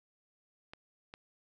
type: clicks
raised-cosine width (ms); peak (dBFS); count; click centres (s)
0.3; -30; 2; 0.735 / 1.139
effects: none